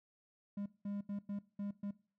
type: tone bursts at uneven times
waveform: triangle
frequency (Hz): 202.3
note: G#3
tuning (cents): -45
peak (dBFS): -36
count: 6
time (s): 0.57-0.66 / 0.85-1.01 / 1.09-1.19 / 1.29-1.39 / 1.59-1.71 / 1.83-1.91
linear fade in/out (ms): 5
effects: noise-tail reverb RT60 0.4 s tail -19 dB re dry